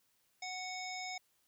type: harmonic tone with a mistuned harmonic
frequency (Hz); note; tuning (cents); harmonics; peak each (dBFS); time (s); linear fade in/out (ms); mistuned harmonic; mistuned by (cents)
740; F#5; 0; 1 / 3 / 5 / 7 / 9 / 10; -44 / -44 / -51 / -47 / -52 / -56; 0.42-1.18; 5; 10; -55
effects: white hiss -75 dBFS RMS until 1.47 s